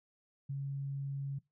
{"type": "tone", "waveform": "sine", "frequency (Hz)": 138.59, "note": "C#3", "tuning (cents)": 0, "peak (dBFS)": -35, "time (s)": [0.49, 1.39], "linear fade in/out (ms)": 10, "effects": ["noise-tail reverb RT60 0.2 s tail -21 dB re dry"]}